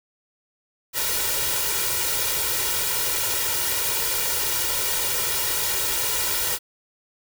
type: noise with comb filter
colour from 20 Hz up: white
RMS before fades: -24 dBFS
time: 0.93-6.59 s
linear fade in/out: 50 ms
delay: 2.1 ms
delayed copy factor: +0.85
effects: none